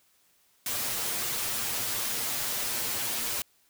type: noise with comb filter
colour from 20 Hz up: white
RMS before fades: -31 dBFS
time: 0.66-3.42 s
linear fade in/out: 2 ms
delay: 8.5 ms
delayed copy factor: +0.75
effects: white hiss -66 dBFS RMS until 3.69 s